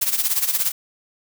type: noise with tremolo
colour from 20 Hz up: blue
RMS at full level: -18 dBFS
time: 0.01-0.72 s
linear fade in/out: 10 ms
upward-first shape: sine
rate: 17 Hz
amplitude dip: 75%
effects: none